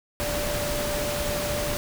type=tone in noise; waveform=sine; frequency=587.3 Hz; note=D5; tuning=in tune; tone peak=-29 dBFS; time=0.2-1.77 s; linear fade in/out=0 ms; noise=pink; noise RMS=-29 dBFS; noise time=0.2-1.77 s; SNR=-3 dB; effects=none